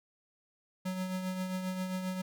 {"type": "tone with tremolo", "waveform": "square", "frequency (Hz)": 185.5, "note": "F#3", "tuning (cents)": 5, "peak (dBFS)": -32, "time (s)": [0.85, 2.22], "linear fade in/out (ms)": 10, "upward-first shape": "triangle", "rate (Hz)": 7.5, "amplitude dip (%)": 50, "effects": []}